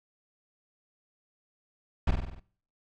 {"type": "noise with echo", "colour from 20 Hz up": "brown", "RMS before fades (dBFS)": -23, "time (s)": [2.07, 2.11], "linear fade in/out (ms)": 5, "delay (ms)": 48, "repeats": 6, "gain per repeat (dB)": -4, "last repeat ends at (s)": 2.398, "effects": ["noise-tail reverb RT60 0.5 s tail -21 dB re dry", "low-pass 4000 Hz 12 dB/octave"]}